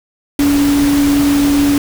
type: tone in noise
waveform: sine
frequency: 285.4 Hz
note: D4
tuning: 49 cents flat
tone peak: -9 dBFS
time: 0.39-1.78 s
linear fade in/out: 2 ms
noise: pink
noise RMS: -21 dBFS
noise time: 0.39-1.78 s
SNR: +9 dB
effects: none